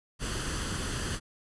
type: noise with comb filter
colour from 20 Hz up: pink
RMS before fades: -33 dBFS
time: 0.19-1.2 s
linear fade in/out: 50 ms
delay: 0.65 ms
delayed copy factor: +0.55
effects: resampled to 24000 Hz